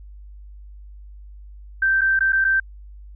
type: tone with dropouts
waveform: sine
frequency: 1562 Hz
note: G6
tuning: 7 cents flat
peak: -15 dBFS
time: 1.82-2.6 s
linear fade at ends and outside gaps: 5 ms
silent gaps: 2.011-2.015 / 2.192-2.206 / 2.323-2.329 / 2.444-2.448 s
effects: added 50 Hz sine -38 dBFS peak until 3.15 s